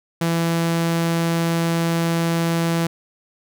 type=tone; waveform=sawtooth; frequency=167 Hz; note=E3; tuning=23 cents sharp; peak=-14 dBFS; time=0.21-2.87 s; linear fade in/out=5 ms; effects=none